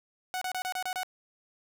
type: tone bursts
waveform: sawtooth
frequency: 740 Hz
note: F#5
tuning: in tune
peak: -27 dBFS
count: 7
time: 0.34-1.032 s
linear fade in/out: 0 ms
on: 74 ms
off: 29 ms
effects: none